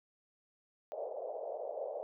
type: band-pass noise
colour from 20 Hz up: white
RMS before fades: -41 dBFS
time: 0.92-2.03 s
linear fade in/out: 0 ms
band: 490 to 660 Hz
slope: 48 dB/octave
effects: none